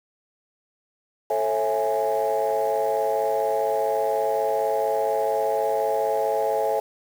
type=chord; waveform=sine; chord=A major seventh; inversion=none; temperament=equal with one note detuned; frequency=440 / 544.2 / 659.3 / 830.6 Hz; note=A4 / C#5 / E5 / G#5; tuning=0 / -32 / 0 / 0 cents; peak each=-25 dBFS; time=1.3-6.8 s; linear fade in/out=5 ms; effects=tanh soft clip ceiling -14 dBFS + 7-bit